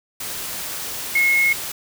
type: tone in noise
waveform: sine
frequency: 2168 Hz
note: C#7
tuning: 39 cents flat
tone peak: -14 dBFS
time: 1.15-1.53 s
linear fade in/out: 5 ms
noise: white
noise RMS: -29 dBFS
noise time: 0.2-1.72 s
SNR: +12 dB
effects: none